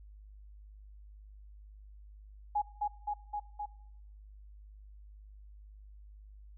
sine tone with echo, 830.6 Hz, G#5, in tune, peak -27 dBFS, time 2.55-2.62 s, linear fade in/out 10 ms, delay 260 ms, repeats 4, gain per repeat -2 dB, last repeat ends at 3.66 s, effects noise-tail reverb RT60 0.8 s tail -20 dB re dry + added 51 Hz sine -50 dBFS peak until 6.57 s

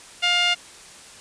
sawtooth tone with band-pass filter, 706 Hz, F5, 19 cents sharp, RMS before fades -20 dBFS, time 0.22-0.55 s, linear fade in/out 20 ms, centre 2800 Hz, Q 2.5, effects white hiss -44 dBFS RMS until 1.2 s + resampled to 22050 Hz

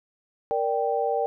sine chord, G minor, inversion first, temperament equal, 466.2 / 587.3 / 784 Hz, Bb4 / D5 / G5, 0 / 0 / 0 cents, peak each -26 / -28 / -26 dBFS, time 0.51-1.26 s, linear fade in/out 0 ms, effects none

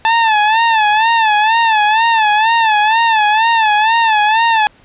sawtooth tone with vibrato, 880 Hz, A5, in tune, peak -5 dBFS, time 0.05-4.67 s, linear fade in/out 0 ms, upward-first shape sine, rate 2.1 Hz, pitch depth 91 cents each way, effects pink hiss -47 dBFS RMS until 4.84 s + resampled to 8000 Hz

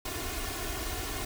pink noise with comb filter, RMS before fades -35 dBFS, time 0.05-1.25 s, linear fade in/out 5 ms, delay 2.8 ms, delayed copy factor +0.85, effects none

